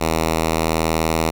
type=tone; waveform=5% pulse; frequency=80.7 Hz; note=E2; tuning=36 cents flat; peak=-6 dBFS; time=0-1.31 s; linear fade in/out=20 ms; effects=none